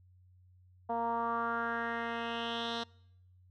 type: tone with low-pass filter sweep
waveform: 10% pulse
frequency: 232.4 Hz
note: A#3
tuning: 5 cents flat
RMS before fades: -35 dBFS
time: 0.89-2.84 s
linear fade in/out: 10 ms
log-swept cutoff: 800 to 4200 Hz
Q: 3.8
effects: noise-tail reverb RT60 0.8 s tail -25 dB re dry + added 91 Hz sine -59 dBFS peak until 3.5 s